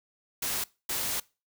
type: noise bursts at uneven times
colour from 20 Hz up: white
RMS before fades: -31 dBFS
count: 2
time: 0.42-0.64 / 0.89-1.2 s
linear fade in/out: 5 ms
effects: noise-tail reverb RT60 0.3 s tail -23 dB re dry

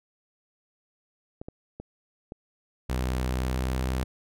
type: clicks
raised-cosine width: 2 ms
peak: -24 dBFS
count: 4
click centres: 1.415 / 1.485 / 1.8 / 2.321 s
type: tone with pitch glide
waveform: sawtooth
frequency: 63.3 to 64.11 Hz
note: B1 to C2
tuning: +43 to -35 cents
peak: -22 dBFS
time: 2.89-4.04 s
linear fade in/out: 10 ms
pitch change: +22 cents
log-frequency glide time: 3.29-3.71 s
effects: none

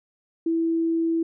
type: tone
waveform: sine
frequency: 329.6 Hz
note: E4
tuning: in tune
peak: -20 dBFS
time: 0.46-1.23 s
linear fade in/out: 5 ms
effects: none

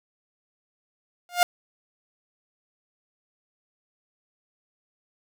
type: tone with exponential growth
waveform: sawtooth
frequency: 707 Hz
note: F5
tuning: 21 cents sharp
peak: -9 dBFS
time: 1.29-1.43 s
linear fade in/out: 1 ms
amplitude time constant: 30 ms
effects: none

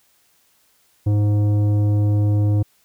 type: tone with tanh clipping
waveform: triangle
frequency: 103.83 Hz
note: G#2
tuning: in tune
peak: -16 dBFS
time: 1.06-2.63 s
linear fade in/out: 10 ms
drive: 15 dB
effects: white hiss -60 dBFS RMS until 2.84 s

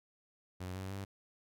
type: tone with pitch steps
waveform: sawtooth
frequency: 91.6 / 94.78 / 98.06 Hz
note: F#2 / F#2 / G2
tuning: -17 / +42 / +1 cents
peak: -36 dBFS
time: 0.6-1.05 s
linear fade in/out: 10 ms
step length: 150 ms
effects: none

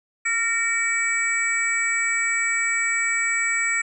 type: tone cluster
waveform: sine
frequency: 1374 / 1848 / 2297 / 7800 Hz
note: F6 / A#6 / D7 / B8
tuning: -29 / -16 / -39 / -23 cents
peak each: -30 / -25 / -23 / -27 dBFS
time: 0.25-3.82 s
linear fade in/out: 10 ms
effects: none

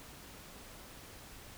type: silence
effects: pink hiss -52 dBFS RMS until 1.57 s

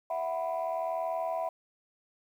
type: chord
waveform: sine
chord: E suspended second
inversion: none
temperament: equal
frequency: 659.3 / 740 / 987.8 Hz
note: E5 / F#5 / B5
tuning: 0 / 0 / 0 cents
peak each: -31 / -34 / -36 dBFS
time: 0.1-1.49 s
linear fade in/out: 5 ms
effects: tanh soft clip ceiling -24 dBFS + 10-bit

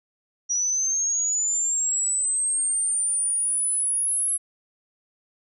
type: linear sweep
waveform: sine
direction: up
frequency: 5780 to 10910 Hz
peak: -21 dBFS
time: 0.49-4.38 s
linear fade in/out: 20 ms
effects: none

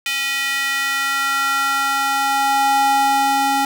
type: tone with high-pass filter sweep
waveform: square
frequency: 274.9 Hz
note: C#4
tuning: 14 cents flat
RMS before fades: -18 dBFS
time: 0.06-3.65 s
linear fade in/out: 2 ms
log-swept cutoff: 2400 to 580 Hz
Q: 2.6
effects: none

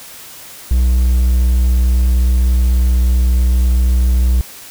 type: tone with vibrato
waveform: triangle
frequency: 61.74 Hz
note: B1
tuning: in tune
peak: -7 dBFS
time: 0.71-4.41 s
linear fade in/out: 0 ms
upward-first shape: triangle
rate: 16 Hz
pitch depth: 13 cents each way
effects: white hiss -35 dBFS RMS until 4.7 s

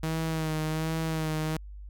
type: tone with vibrato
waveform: sawtooth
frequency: 158.6 Hz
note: D#3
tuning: 33 cents sharp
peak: -24 dBFS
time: 0.03-1.57 s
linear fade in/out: 5 ms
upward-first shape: sine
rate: 1.3 Hz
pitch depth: 33 cents each way
effects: added 50 Hz sine -40 dBFS peak until 1.89 s

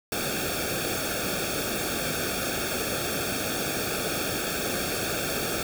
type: noise with comb filter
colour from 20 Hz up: pink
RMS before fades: -29 dBFS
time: 0.12-5.63 s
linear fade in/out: 2 ms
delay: 1 ms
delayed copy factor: -0.95
effects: none

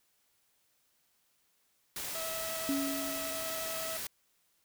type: noise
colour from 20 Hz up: white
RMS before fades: -39 dBFS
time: 1.96-4.07 s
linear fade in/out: 2 ms
type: tone with vibrato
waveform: sawtooth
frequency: 649 Hz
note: E5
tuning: 27 cents flat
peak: -35 dBFS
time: 2.15-3.97 s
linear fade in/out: 2 ms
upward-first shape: sine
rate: 11 Hz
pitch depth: 9 cents each way
type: tone with exponential decay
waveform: sine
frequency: 277.2 Hz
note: C#4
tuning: in tune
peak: -28 dBFS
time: 2.69-3.98 s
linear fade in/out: 0 ms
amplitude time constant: 280 ms
effects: white hiss -73 dBFS RMS until 4.64 s

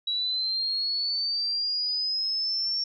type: linear sweep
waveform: sine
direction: up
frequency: 3886 to 5490 Hz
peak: -25 dBFS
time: 0.07-2.84 s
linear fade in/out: 5 ms
effects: none

